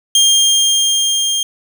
25% pulse tone with level ramp, 3205 Hz, G7, 38 cents sharp, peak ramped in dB -4 to -11 dBFS, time 0.15-1.43 s, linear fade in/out 2 ms, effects none

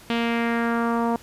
sawtooth tone with low-pass filter sweep, 233.1 Hz, A#3, in tune, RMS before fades -23 dBFS, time 0.1-1.16 s, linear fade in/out 0 ms, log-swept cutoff 3200 to 900 Hz, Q 2.4, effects pink hiss -48 dBFS RMS until 1.22 s + resampled to 32000 Hz

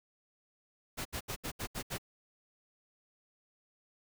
pink noise bursts, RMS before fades -38 dBFS, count 7, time 0.97-1.983 s, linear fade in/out 20 ms, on 83 ms, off 72 ms, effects none

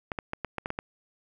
clicks, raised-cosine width 0.5 ms, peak -16 dBFS, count 8, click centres 0.118 / 0.188 / 0.334 / 0.447 / 0.583 / 0.659 / 0.704 / 0.789 s, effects 9-bit

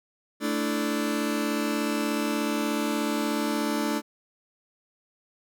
sawtooth chord, A suspended fourth, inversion none, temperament just, 220 / 293.3 / 330 Hz, A3 / D4 / E4, 0 / -2 / +2 cents, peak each -25 / -24 / -28 dBFS, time 0.4-4.02 s, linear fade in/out 50 ms, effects none

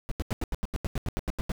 brown noise bursts, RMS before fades -28 dBFS, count 14, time 0.09-1.518 s, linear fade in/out 0 ms, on 24 ms, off 84 ms, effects none

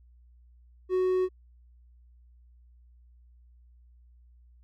triangle tone, 370 Hz, F#4, in tune, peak -21 dBFS, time 0.89-1.29 s, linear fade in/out 50 ms, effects added 60 Hz sine -54 dBFS peak until 4.63 s

